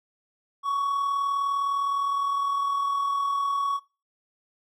triangle tone with amplitude modulation, 1119 Hz, C#6, 16 cents sharp, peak -19 dBFS, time 0.63-3.8 s, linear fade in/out 50 ms, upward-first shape sine, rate 39.7 Hz, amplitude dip 40%, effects noise-tail reverb RT60 0.3 s tail -18 dB re dry + tanh soft clip ceiling -15 dBFS

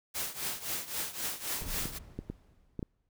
white noise with tremolo, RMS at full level -33 dBFS, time 0.14-1.99 s, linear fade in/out 20 ms, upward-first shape triangle, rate 3.8 Hz, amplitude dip 85%
brown noise with exponential decay, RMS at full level -37 dBFS, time 1.61-3.09 s, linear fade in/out 1 ms, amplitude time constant 320 ms
clicks, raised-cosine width 3 ms, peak -23 dBFS, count 5, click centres 1.856 / 2.19 / 2.3 / 2.793 / 2.828 s
effects none

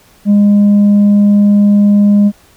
sine tone with tanh clipping, 204.5 Hz, G#3, 26 cents flat, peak -5 dBFS, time 0.25-2.32 s, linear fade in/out 50 ms, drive 2 dB, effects pink hiss -46 dBFS RMS until 2.56 s

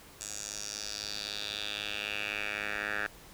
10% pulse tone with band-pass filter sweep, 103.83 Hz, G#2, in tune, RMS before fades -37 dBFS, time 0.21-3.07 s, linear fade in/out 0 ms, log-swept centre 7400 to 1700 Hz, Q 3.4, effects pink hiss -53 dBFS RMS until 3.33 s

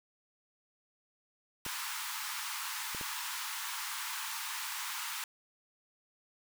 pink high-pass noise, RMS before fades -39 dBFS, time 1.65-5.24 s, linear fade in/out 2 ms, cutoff 860 Hz, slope 96 dB/octave
clicks, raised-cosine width 2 ms, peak -31 dBFS, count 3, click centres 1.664 / 2.948 / 3.012 s
effects none

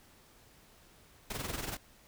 pink noise with amplitude modulation, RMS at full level -36 dBFS, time 1.3-1.77 s, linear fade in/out 5 ms, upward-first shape sine, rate 21.3 Hz, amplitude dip 65%, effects pink hiss -61 dBFS RMS until 2.07 s

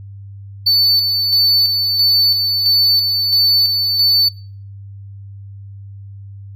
triangle tone with tremolo, 4504 Hz, C#8, 27 cents sharp, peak -8 dBFS, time 0.66-4.29 s, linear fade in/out 10 ms, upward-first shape square, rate 1.5 Hz, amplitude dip 40%, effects noise-tail reverb RT60 0.5 s tail -26 dB re dry + added 99 Hz sine -31 dBFS peak until 6.55 s

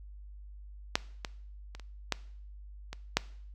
clicks, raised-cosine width 0.2 ms, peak -7 / -17 / -27 / -30 / -10 / -22 / -6 dBFS, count 7, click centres 0.955 / 1.248 / 1.75 / 1.797 / 2.123 / 2.93 / 3.17 s, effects noise-tail reverb RT60 0.6 s tail -20 dB re dry + added 50 Hz sine -45 dBFS peak until 3.54 s

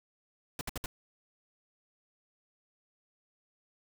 pink noise bursts, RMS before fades -36 dBFS, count 4, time 0.59-0.86 s, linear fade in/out 2 ms, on 21 ms, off 62 ms, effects none

